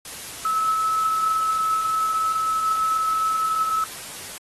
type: tone in noise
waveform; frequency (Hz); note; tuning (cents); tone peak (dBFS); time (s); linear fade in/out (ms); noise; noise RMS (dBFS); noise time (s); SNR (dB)
sine; 1299; E6; -26; -19; 0.45-3.84; 2; white; -36; 0.05-4.38; +14
effects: AAC 32 kbps